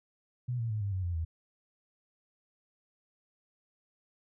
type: tone with pitch steps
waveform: sine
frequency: 123.47 / 115.2 / 107.49 / 100.29 / 93.57 / 87.31 / 81.46 Hz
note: B2 / A#2 / A2 / G2 / F#2 / F2 / E2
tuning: 0 / -20 / -40 / +40 / +20 / 0 / -20 cents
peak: -30 dBFS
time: 0.48-1.25 s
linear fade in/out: 10 ms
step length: 110 ms
effects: none